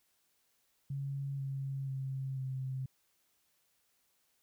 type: tone with pitch steps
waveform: sine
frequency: 138.59 / 136.21 / 133.87 / 131.57 Hz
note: C#3 / C#3 / C3 / C3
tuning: 0 / -30 / +40 / +10 cents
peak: -35 dBFS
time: 0.9-2.86 s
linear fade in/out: 5 ms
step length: 490 ms
effects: white hiss -75 dBFS RMS until 4.42 s